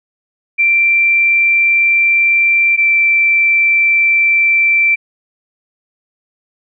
sine tone pair in turn, 2354 / 2341 Hz, D7 / D7, +3 / -6 cents, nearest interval unison, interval 9 cents, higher first, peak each -8 dBFS, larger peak neither, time 0.58-2.77 / 2.77-4.96 s, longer neither, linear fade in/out 20 ms, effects none

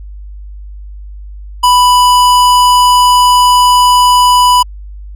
sine tone with hard clipping, 990 Hz, B5, 4 cents sharp, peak -6 dBFS, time 1.63-4.63 s, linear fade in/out 10 ms, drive 18 dB, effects added 50 Hz sine -25 dBFS peak until 5.15 s

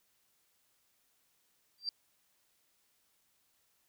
sine tone with exponential growth, 4699 Hz, D8, in tune, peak -29 dBFS, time 1.78-1.89 s, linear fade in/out 2 ms, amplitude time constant 22 ms, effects white hiss -74 dBFS RMS until 3.88 s

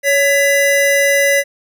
square tone pair together, 560 / 1997.6 Hz, C#5 / B6, +18 / +19 cents, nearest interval octave + minor seventh, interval 2201 cents, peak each -14 dBFS, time 0.03-1.44 s, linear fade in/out 50 ms, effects none

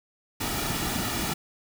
pink noise with comb filter, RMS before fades -29 dBFS, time 0.4-1.34 s, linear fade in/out 10 ms, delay 1.9 ms, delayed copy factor -0.55, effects none

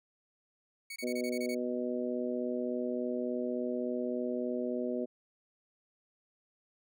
sawtooth tone bursts, 2230 Hz, C#7, 10 cents sharp, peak -37 dBFS, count 8, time 0.9-1.548 s, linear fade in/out 5 ms, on 60 ms, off 24 ms
harmonic tone, 123.47 Hz, B2, in tune, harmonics 2 / 3 / 4 / 5, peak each -35 / -37 / -38 / -39 dBFS, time 1.02-5.06 s, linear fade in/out 20 ms
effects none

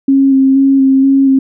sine tone with vibrato, 269.8 Hz, C#4, 47 cents flat, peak -5 dBFS, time 0.08-1.39 s, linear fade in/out 5 ms, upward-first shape square, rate 2.1 Hz, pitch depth 15 cents each way, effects none

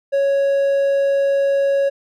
triangle tone, 554.4 Hz, C#5, in tune, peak -12 dBFS, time 0.12-1.9 s, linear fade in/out 20 ms, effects none

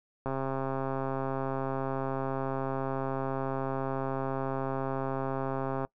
click train, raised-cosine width 1 ms, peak -19 dBFS, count 750, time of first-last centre 0.26-5.85 s, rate 134 Hz, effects noise-tail reverb RT60 0.1 s tail -23 dB re dry

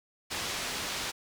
white low-pass noise, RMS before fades -35 dBFS, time 0.3-1.12 s, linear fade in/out 20 ms, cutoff 5400 Hz, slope 12 dB/octave, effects none

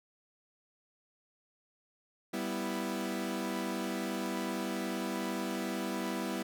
sawtooth chord, E minor, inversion first, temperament equal, 196 / 246.9 / 329.6 Hz, G3 / B3 / E4, 0 / 0 / 0 cents, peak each -34 dBFS, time 2.33-6.43 s, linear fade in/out 10 ms, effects none

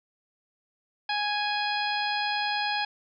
harmonic tone, 830.6 Hz, G#5, in tune, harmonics 1 / 2 / 3 / 4 / 5 / 6, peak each -29 / -32 / -34 / -35 / -36 / -37 dBFS, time 1.09-2.85 s, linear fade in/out 5 ms, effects none

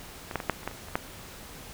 clicks, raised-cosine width 0.5 ms, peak -20 / -12 / -18 / -8 / -29 / -15 / -28 / -30 / -10 dBFS, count 9, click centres 0.312 / 0.357 / 0.402 / 0.497 / 0.632 / 0.676 / 0.713 / 0.885 / 0.955 s, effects pink hiss -45 dBFS RMS until 1.73 s

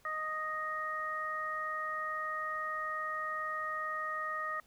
harmonic tone, 622.3 Hz, D#5, in tune, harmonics 1 / 2 / 3, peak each -45 / -36 / -39 dBFS, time 0.05-4.6 s, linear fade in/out 2 ms, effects pink hiss -66 dBFS RMS until 4.66 s

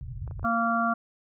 white low-pass noise, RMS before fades -36 dBFS, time 0.01-0.45 s, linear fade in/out 0 ms, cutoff 140 Hz, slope 96 dB/octave
clicks, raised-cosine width 1 ms, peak -32 dBFS, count 4, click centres 0.277 / 0.311 / 0.395 / 0.43 s
harmonic tone, 230.8 Hz, A#3, 17 cents flat, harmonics 1 / 3 / 5 / 6, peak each -28 / -28 / -28 / -28 dBFS, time 0.44-0.94 s, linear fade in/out 10 ms
effects none

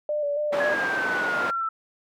sine tone with vibrato, 587.3 Hz, D5, in tune, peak -23 dBFS, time 0.09-0.74 s, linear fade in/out 2 ms, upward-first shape square, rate 3.6 Hz, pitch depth 31 cents each way
white band-pass noise, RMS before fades -30 dBFS, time 0.52-1.51 s, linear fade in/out 10 ms, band 260 to 1200 Hz, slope 12 dB/octave
sine exponential sweep, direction down, 1694 to 1317 Hz, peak -24 dBFS, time 0.6-1.69 s, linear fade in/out 5 ms
effects none

